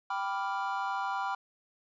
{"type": "chord", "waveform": "triangle", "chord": "G dominant seventh", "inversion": "none", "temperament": "equal", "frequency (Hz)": [784, 987.8, 1174.7, 1396.9], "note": ["G5", "B5", "D6", "F6"], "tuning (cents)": [0, 0, 0, 0], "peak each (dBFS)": [-33, -33, -37, -36], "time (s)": [0.1, 1.35], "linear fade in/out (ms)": 5, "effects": ["resampled to 16000 Hz"]}